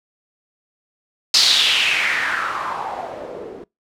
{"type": "noise with low-pass filter sweep", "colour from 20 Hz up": "blue", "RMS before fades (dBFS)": -20, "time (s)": [1.34, 3.64], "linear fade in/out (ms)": 2, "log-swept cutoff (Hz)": [4800, 360], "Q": 4.2, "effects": ["noise-tail reverb RT60 0.2 s tail -25 dB re dry"]}